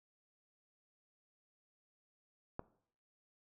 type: click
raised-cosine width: 1 ms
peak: -26 dBFS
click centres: 2.594 s
effects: noise-tail reverb RT60 0.6 s tail -19 dB re dry